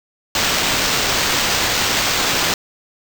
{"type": "noise with sample-and-hold", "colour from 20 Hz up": "white", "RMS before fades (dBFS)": -18, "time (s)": [0.35, 2.54], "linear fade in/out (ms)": 2, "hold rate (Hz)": 11025, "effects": []}